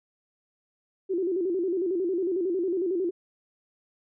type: tone with vibrato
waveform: sine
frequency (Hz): 361.2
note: F#4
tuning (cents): -42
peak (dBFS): -24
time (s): 1.09-3.11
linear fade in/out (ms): 20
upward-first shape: square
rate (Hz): 11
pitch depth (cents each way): 100
effects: none